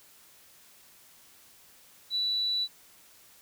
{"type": "tone", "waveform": "sine", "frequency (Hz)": 3951, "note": "B7", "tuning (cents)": 0, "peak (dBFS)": -26, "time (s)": [2.1, 2.68], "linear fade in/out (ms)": 50, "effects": ["white hiss -57 dBFS RMS until 3.41 s"]}